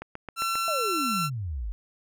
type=click train; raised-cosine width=0.5 ms; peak=-21 dBFS; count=5; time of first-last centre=0.02-0.555 s; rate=7.48 Hz
type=tone; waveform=sawtooth; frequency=1350 Hz; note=E6; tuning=41 cents sharp; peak=-22 dBFS; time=0.36-1.3 s; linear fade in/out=50 ms
type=exponential sweep; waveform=sine; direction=down; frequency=676 to 46.09 Hz; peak=-29 dBFS; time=0.68-1.72 s; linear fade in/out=0 ms
effects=none